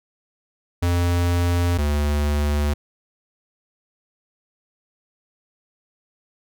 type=tone pair in turn; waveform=square; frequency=87.31 / 73.42 Hz; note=F2 / D2; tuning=0 / 0 cents; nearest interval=minor third; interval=300 cents; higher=first; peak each=-18 / -19 dBFS; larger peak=first; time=0.82-1.78 / 1.78-2.74 s; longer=neither; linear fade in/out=10 ms; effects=none